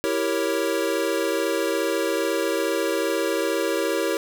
square chord, E diminished seventh, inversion none, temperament equal, 329.6 / 392 / 466.2 / 554.4 Hz, E4 / G4 / Bb4 / Db5, 0 / 0 / 0 / 0 cents, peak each -28 dBFS, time 0.04-4.17 s, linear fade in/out 0 ms, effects none

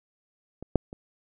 clicks, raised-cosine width 2 ms, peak -25 / -6 / -26 dBFS, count 3, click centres 0.626 / 0.757 / 0.929 s, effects none

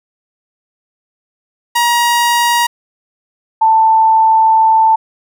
sawtooth / sine tone pair in turn, 950 / 886.5 Hz, A#5 / A5, +33 / +13 cents, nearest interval minor second, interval 120 cents, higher first, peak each -6 dBFS, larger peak neither, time 1.75-2.67 / 3.61-4.96 s, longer second, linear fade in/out 10 ms, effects none

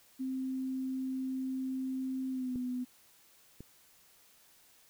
sine tone with pitch glide, 261.6 to 250.2 Hz, C4 to B3, 0 to +23 cents, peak -33 dBFS, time 0.19-2.85 s, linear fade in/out 20 ms, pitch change -77 cents, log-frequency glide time 2.3-2.56 s
clicks, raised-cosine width 3 ms, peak -31 / -33 dBFS, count 2, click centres 2.558 / 3.606 s
effects white hiss -63 dBFS RMS until 4.89 s

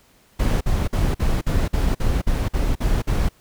brown noise bursts, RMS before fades -19 dBFS, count 11, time 0.39-3.29 s, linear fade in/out 10 ms, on 220 ms, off 48 ms, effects pink hiss -56 dBFS RMS until 3.4 s

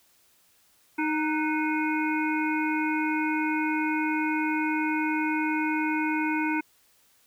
harmonic tone with a mistuned harmonic, 310 Hz, D#4, 6 cents flat, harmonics 1 / 3 / 5 / 7 / 8, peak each -26 / -31 / -33 / -34 / -35 dBFS, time 0.98-6.61 s, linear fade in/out 10 ms, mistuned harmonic 5, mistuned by -65 cents, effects white hiss -63 dBFS RMS until 7.26 s

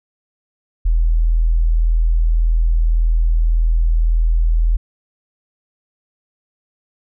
sine tone, 40.89 Hz, E1, 13 cents flat, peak -11 dBFS, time 0.85-4.77 s, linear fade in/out 10 ms, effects none

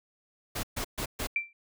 pink noise bursts, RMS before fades -33 dBFS, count 4, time 0.55-1.272 s, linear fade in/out 10 ms, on 83 ms, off 130 ms
sine tone with exponential decay, 2349 Hz, D7, in tune, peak -22 dBFS, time 1.36-1.53 s, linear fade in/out 2 ms, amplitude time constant 35 ms
effects none

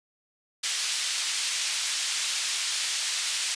pink band-pass noise, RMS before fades -29 dBFS, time 0.63-3.55 s, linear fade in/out 10 ms, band 3000 to 8500 Hz, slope 12 dB/octave, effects resampled to 22050 Hz

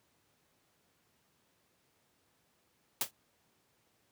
white noise with exponential decay, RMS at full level -27 dBFS, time 3.01-3.11 s, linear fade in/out 2 ms, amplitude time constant 21 ms, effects pink hiss -73 dBFS RMS until 4.11 s + high-pass 100 Hz 12 dB/octave

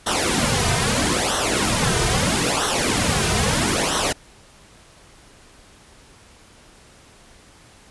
pink noise with flanger, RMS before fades -20 dBFS, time 0.06-4.13 s, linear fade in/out 10 ms, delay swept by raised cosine 0.42 to 3.62 ms, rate 0.77 Hz, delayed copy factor -0.75, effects pink hiss -49 dBFS RMS until 7.9 s + resampled to 24000 Hz

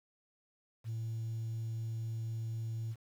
sine tone, 113 Hz, A2, 47 cents sharp, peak -34 dBFS, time 0.84-2.96 s, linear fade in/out 50 ms, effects tanh soft clip ceiling -32 dBFS + 10-bit

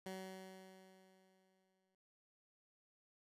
15% pulse tone with exponential decay, 188.7 Hz, F#3, 34 cents sharp, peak -38 dBFS, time 0.06-1.95 s, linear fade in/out 2 ms, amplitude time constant 410 ms, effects noise-tail reverb RT60 0.2 s tail -26 dB re dry + resampled to 32000 Hz

